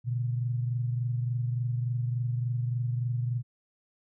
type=tone pair together; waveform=sine; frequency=119.84 / 143.3 Hz; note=A#2 / D3; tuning=+48 / -42 cents; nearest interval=minor third; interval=310 cents; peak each=-27 / -36 dBFS; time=0.04-3.43 s; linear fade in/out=50 ms; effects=none